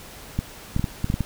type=clicks; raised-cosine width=5 ms; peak=-10 dBFS; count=8; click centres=0.39 / 0.764 / 0.795 / 0.842 / 1.044 / 1.101 / 1.141 / 1.207 s; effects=pink hiss -42 dBFS RMS until 1.25 s